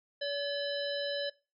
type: harmonic tone with a mistuned harmonic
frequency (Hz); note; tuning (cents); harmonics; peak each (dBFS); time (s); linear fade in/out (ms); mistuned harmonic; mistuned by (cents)
570; C#5; +48; 1 / 3 / 5 / 7 / 9; -34 / -39 / -42 / -40 / -46; 0.21-1.3; 10; 5; +110
effects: noise-tail reverb RT60 0.3 s tail -21 dB re dry